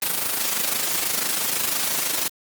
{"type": "noise with amplitude modulation", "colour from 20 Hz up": "white", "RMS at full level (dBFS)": -21, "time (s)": [0.02, 2.28], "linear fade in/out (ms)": 0, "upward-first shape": "sine", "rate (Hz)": 26, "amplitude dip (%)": 60, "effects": ["high-pass 150 Hz 12 dB/octave", "Opus 24 kbps"]}